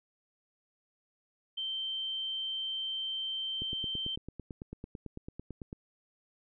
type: tone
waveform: sine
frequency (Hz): 3120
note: G7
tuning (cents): -9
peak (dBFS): -33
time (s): 1.57-4.16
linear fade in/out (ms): 10
type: click train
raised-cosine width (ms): 3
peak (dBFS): -28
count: 20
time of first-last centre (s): 3.62-5.729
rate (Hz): 9.01
effects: none